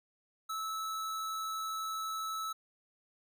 square tone, 1306 Hz, E6, 17 cents flat, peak -36 dBFS, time 0.49-2.53 s, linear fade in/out 10 ms, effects none

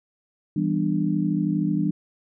sine chord, E minor seventh, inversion none, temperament just, 164.81 / 197.78 / 247.2 / 296.7 Hz, E3 / G3 / B3 / D4, 0 / +16 / +2 / +18 cents, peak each -25 / -25 / -31 / -25 dBFS, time 0.56-1.91 s, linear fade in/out 5 ms, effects none

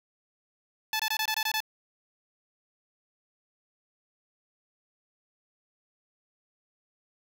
10% pulse tone bursts, 870 Hz, A5, 20 cents flat, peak -18 dBFS, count 8, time 0.93-1.604 s, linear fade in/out 2 ms, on 65 ms, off 22 ms, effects none

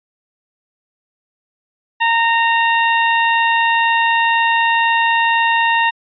20% pulse tone, 922 Hz, A#5, 19 cents flat, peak -7 dBFS, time 2-5.91 s, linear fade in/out 20 ms, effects resampled to 11025 Hz

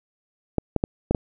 clicks, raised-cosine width 2 ms, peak -7 dBFS, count 5, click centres 0.583 / 0.763 / 0.839 / 1.11 / 1.148 s, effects none

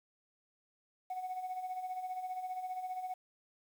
sine tone with tremolo, 740 Hz, F#5, in tune, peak -33 dBFS, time 1.1-3.14 s, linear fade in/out 5 ms, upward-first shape sine, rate 15 Hz, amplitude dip 65%, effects tanh soft clip ceiling -34 dBFS + 10-bit

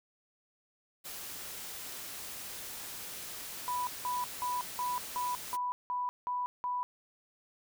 white noise, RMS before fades -43 dBFS, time 1.04-5.57 s, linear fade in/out 20 ms
sine tone bursts, 987.8 Hz, B5, in tune, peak -31 dBFS, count 9, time 3.68-6.83 s, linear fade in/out 0 ms, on 190 ms, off 180 ms
effects none

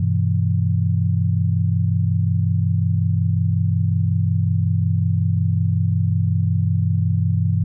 sine chord, E minor, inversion first, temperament equal with one note detuned, 98 / 123.47 / 163.58 Hz, G2 / B2 / E3, 0 / 0 / -13 cents, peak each -18 / -22 / -21 dBFS, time 0-7.64 s, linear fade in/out 5 ms, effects none

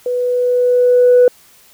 sine tone with level ramp, 493.9 Hz, B4, in tune, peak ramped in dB -15 to -3 dBFS, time 0.06-1.28 s, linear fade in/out 2 ms, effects tanh soft clip ceiling -2 dBFS + white hiss -47 dBFS RMS until 1.73 s

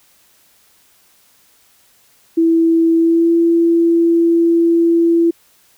sine tone with pitch glide, 329.6 to 335.9 Hz, E4 to E4, 0 to +33 cents, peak -9 dBFS, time 2.37-5.31 s, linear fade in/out 10 ms, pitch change +33 cents, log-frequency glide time 2.97-3.32 s, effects white hiss -53 dBFS RMS until 5.77 s

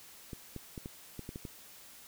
clicks, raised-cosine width 3 ms, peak -28 dBFS, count 8, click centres 0.332 / 0.563 / 0.778 / 0.859 / 1.193 / 1.291 / 1.359 / 1.452 s, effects white hiss -54 dBFS RMS until 2.07 s

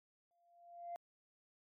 sine tone with exponential growth, 692 Hz, F5, 16 cents flat, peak -39 dBFS, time 0.31-0.96 s, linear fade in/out 0 ms, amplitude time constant 140 ms, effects tanh soft clip ceiling -38 dBFS + MP3 96 kbps

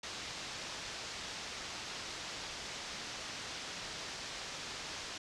white low-pass noise, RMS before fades -44 dBFS, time 0.03-5.18 s, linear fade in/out 5 ms, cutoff 6100 Hz, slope 24 dB/octave, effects low-pass 10000 Hz 12 dB/octave

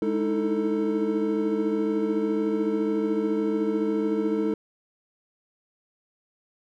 triangle tone cluster, 208.7 / 298.2 / 314 / 327.9 / 444.2 Hz, G#3 / D4 / D#4 / E4 / A4, +9 / +27 / +16 / -9 / +16 cents, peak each -27 / -33 / -25 / -31 / -25 dBFS, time 0.02-4.54 s, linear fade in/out 2 ms, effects none

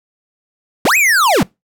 square linear two-way sweep, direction up then down, 125.6 to 2580 to 125.6 Hz, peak -10 dBFS, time 0.85-1.43 s, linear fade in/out 2 ms, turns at 0.97 s, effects noise-tail reverb RT60 0.2 s tail -24 dB re dry

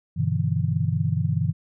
sine chord, E minor seventh, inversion first, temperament just, 98.89 / 123.61 / 148.33 / 164.81 Hz, G2 / B2 / D3 / E3, +16 / +2 / +18 / 0 cents, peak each -26 dBFS, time 0.16-1.53 s, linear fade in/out 20 ms, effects none

